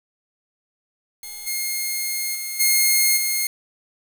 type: tone with level steps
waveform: 5% pulse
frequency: 2140 Hz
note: C7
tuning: 38 cents sharp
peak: -23 / -13 / -17 / -5 / -10 dBFS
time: 1.23-3.47 s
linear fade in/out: 2 ms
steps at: 1.46 / 2.34 / 2.59 / 3.16 s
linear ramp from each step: 20 ms
effects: 7-bit